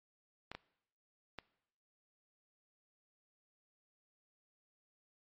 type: clicks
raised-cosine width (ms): 0.3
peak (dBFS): -27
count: 3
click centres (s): 0.516 / 0.55 / 1.387
effects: noise-tail reverb RT60 0.8 s tail -21 dB re dry + MP3 32 kbps